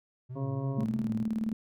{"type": "tone with vibrato", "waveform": "triangle", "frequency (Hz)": 121.6, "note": "B2", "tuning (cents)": -26, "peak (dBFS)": -35, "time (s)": [0.29, 1.25], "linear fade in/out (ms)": 20, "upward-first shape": "sine", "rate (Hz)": 3.2, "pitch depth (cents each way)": 140}
{"type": "harmonic tone", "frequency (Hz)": 136.4, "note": "C#3", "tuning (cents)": -28, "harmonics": [1, 2, 3, 4, 5, 7, 8], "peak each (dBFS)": [-32, -38, -42, -44, -46, -49, -50], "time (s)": [0.35, 0.85], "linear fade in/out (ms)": 20}
{"type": "tone with tremolo", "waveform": "sine", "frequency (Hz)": 220, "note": "A3", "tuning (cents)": 0, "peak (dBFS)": -26, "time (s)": [0.78, 1.53], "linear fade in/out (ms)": 2, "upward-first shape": "square", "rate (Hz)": 19, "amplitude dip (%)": 60}
{"effects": []}